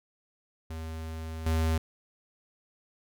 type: tone with level steps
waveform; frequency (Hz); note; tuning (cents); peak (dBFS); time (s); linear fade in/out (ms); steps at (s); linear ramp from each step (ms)
square; 80.4; E2; -43; -36 / -25; 0.7-1.78; 5; 1.46; 5
effects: none